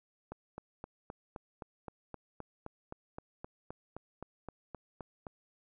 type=click train; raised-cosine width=1 ms; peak=-28 dBFS; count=20; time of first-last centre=0.32-5.268 s; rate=3.84 Hz; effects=none